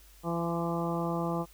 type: harmonic tone with a mistuned harmonic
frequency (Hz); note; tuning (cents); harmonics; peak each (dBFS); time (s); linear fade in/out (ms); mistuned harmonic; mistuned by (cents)
168.8; E3; +41; 1 / 2 / 3 / 4 / 5 / 6 / 7; -32 / -35 / -37 / -38 / -39 / -40 / -40; 0.23-1.46; 50; 6; +31
effects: added 50 Hz sine -55 dBFS peak until 1.53 s + white hiss -59 dBFS RMS until 1.53 s